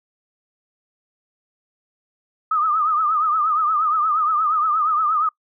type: tone with vibrato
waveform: sine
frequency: 1244.5 Hz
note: D#6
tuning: in tune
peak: -16 dBFS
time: 2.51-5.29 s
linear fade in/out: 5 ms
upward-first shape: triangle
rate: 8.5 Hz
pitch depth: 110 cents each way
effects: noise-tail reverb RT60 0.1 s tail -24 dB re dry